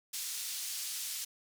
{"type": "band-pass noise", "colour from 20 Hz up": "pink", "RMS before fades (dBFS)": -39, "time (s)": [0.13, 1.25], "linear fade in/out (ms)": 10, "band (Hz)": [4500, 14000], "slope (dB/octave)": 12, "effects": []}